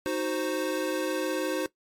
square chord, C diminished, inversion first, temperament equal, 311.1 / 370 / 523.3 Hz, Eb4 / Gb4 / C5, 0 / 0 / 0 cents, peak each -32 dBFS, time 0.06-1.66 s, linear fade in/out 0 ms, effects noise-tail reverb RT60 0.1 s tail -18 dB re dry + MP3 64 kbps

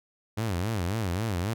sawtooth tone with vibrato, 99 Hz, G2, 18 cents sharp, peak -23 dBFS, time 0.37-1.54 s, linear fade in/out 10 ms, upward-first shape sine, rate 3.7 Hz, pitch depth 260 cents each way, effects none

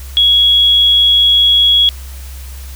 sine tone, 3335 Hz, G#7, 7 cents sharp, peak -6 dBFS, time 0.17-1.89 s, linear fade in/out 0 ms, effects added 66 Hz sine -26 dBFS peak until 2.75 s + white hiss -37 dBFS RMS until 2.75 s

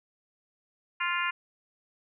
harmonic tone, 349.2 Hz, F4, in tune, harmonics 3 / 4 / 5 / 6 / 7 / 8, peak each -32 / -33 / -34 / -35 / -35 / -36 dBFS, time 1-1.31 s, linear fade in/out 10 ms, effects none

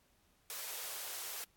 white high-pass noise, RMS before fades -43 dBFS, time 0.5-1.44 s, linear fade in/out 0 ms, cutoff 380 Hz, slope 48 dB/octave, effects pink hiss -72 dBFS RMS until 1.56 s + AAC 64 kbps

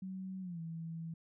sine tone with pitch glide, 188.6 to 164.19 Hz, F#3 to E3, +33 to -7 cents, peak -40 dBFS, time 0.02-1.14 s, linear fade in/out 5 ms, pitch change -240 cents, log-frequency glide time 0.41-0.6 s, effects none

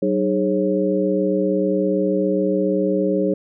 sine tone cluster, 190.3 / 307.7 / 414.4 / 542 Hz, F#3 / D#4 / G#4 / C#5, +49 / -19 / -4 / -39 cents, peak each -22 dBFS, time 0.02-3.34 s, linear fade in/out 5 ms, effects none

